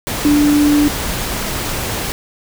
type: tone in noise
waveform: sine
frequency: 293.7 Hz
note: D4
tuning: in tune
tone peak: -9 dBFS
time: 0.25-0.88 s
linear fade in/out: 0 ms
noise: pink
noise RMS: -21 dBFS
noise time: 0.07-2.12 s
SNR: +9 dB
effects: none